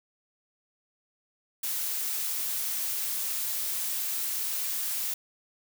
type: noise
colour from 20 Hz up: blue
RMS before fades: -31 dBFS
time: 1.63-5.14 s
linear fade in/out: 5 ms
effects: none